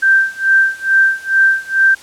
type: tone with tremolo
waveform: sine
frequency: 1568 Hz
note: G6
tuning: in tune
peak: -6 dBFS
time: 0.02-1.95 s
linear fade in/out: 10 ms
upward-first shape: sine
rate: 2.3 Hz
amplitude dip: 95%
effects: white hiss -39 dBFS RMS until 2.02 s + low-pass 9000 Hz 12 dB/octave